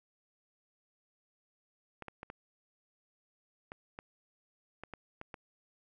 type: clicks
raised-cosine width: 0.5 ms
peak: -28 dBFS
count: 10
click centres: 2.023 / 2.083 / 2.231 / 2.301 / 3.719 / 3.989 / 4.836 / 4.937 / 5.214 / 5.342 s
effects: none